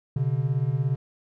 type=beating tone pair; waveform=triangle; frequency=126.1 / 143.1 Hz; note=B2 / D3; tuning=+36 / -45 cents; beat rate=17 Hz; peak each=-23 dBFS; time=0.16-0.96 s; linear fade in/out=5 ms; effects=none